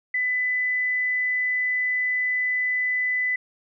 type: tone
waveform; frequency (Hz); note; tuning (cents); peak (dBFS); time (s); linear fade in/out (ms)
sine; 2000; B6; +21; -21; 0.14-3.36; 5
effects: none